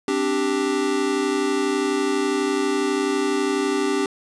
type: chord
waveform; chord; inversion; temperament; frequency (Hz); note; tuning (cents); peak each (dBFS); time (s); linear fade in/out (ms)
square; C suspended second; none; equal; 261.6 / 293.7 / 392; C4 / D4 / G4; 0 / 0 / 0; -28 / -25 / -23; 0.08-4.06; 2
effects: resampled to 22050 Hz